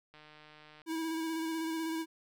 click train, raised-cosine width 0.3 ms, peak -39 dBFS, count 104, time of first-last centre 0.14-0.818 s, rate 152 Hz
square tone with vibrato, 323.8 Hz, E4, 31 cents flat, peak -34 dBFS, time 0.86-2.06 s, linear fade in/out 50 ms, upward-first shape square, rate 16 Hz, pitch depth 19 cents each way
effects none

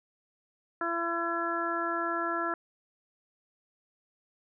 harmonic tone, 337.5 Hz, E4, 41 cents sharp, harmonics 1 / 2 / 3 / 4 / 5, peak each -35 / -36 / -37 / -32 / -36 dBFS, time 0.81-2.54 s, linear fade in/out 2 ms, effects none

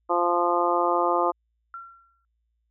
harmonic tone, 174.2 Hz, F3, 4 cents flat, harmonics 2 / 3 / 4 / 5 / 6 / 7, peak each -27 / -27 / -27 / -27 / -27 / -27 dBFS, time 0.09-1.32 s, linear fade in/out 20 ms
sine tone with exponential decay, 1365 Hz, F6, 40 cents flat, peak -33 dBFS, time 1.74-2.25 s, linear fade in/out 1 ms, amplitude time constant 110 ms
effects added 57 Hz sine -70 dBFS peak until 2.7 s

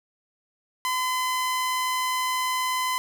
sawtooth tone, 1019 Hz, C6, 46 cents flat, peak -20 dBFS, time 0.85-2.98 s, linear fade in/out 0 ms, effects none

